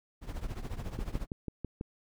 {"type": "noise with tremolo", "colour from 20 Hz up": "brown", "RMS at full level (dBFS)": -34, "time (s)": [0.21, 1.27], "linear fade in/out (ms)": 50, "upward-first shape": "triangle", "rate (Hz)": 14, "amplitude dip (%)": 85}
{"type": "click train", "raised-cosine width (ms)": 3, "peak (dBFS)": -23, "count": 6, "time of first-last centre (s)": [0.99, 1.811], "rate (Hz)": 6.09}
{"effects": []}